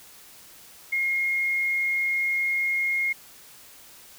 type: tone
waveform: sine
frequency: 2145 Hz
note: C7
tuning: 42 cents sharp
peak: -22 dBFS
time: 0.92-3.13 s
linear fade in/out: 10 ms
effects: white hiss -49 dBFS RMS until 4.18 s